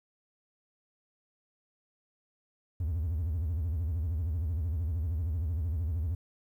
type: tone with vibrato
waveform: triangle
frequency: 81.4 Hz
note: E2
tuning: 21 cents flat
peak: -26 dBFS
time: 2.8-6.15 s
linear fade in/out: 5 ms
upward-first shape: sine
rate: 13 Hz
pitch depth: 210 cents each way
effects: tanh soft clip ceiling -22 dBFS + 11-bit